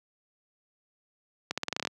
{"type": "accelerating click train", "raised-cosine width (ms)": 0.2, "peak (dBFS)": -12, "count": 10, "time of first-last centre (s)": [1.51, 1.873], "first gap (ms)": 66, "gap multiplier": 0.87, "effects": ["high-pass 150 Hz 12 dB/octave"]}